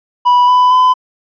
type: tone with pitch steps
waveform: triangle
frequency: 983 / 996.7 / 1010.6 Hz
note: B5 / B5 / B5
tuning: -8 / +16 / +40 cents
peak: -4 dBFS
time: 0.25-0.94 s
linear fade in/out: 20 ms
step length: 230 ms
effects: resampled to 11025 Hz